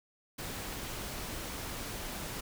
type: noise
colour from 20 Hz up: pink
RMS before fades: -40 dBFS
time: 0.38-2.41 s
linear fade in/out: 10 ms
effects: none